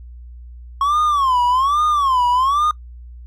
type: tone with vibrato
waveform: triangle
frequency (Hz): 1091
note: C#6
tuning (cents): -28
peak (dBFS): -12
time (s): 0.81-2.71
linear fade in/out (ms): 2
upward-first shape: sine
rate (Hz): 1.2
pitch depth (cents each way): 200
effects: noise-tail reverb RT60 0.1 s tail -20 dB re dry + added 60 Hz sine -34 dBFS peak until 3.26 s